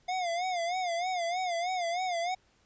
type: tone with vibrato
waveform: square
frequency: 710 Hz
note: F5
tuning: 28 cents sharp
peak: -30 dBFS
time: 0.08-2.35 s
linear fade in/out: 10 ms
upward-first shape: sine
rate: 3.2 Hz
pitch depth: 96 cents each way
effects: pink hiss -67 dBFS RMS until 2.65 s + resampled to 16000 Hz